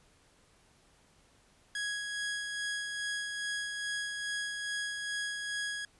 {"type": "tone with tremolo", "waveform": "sawtooth", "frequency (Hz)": 1661.2, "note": "G#6", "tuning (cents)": 0, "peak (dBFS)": -29, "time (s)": [1.75, 5.85], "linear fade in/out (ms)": 2, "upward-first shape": "sine", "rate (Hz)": 2.4, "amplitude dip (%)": 35, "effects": ["pink hiss -65 dBFS RMS until 5.99 s", "resampled to 24000 Hz"]}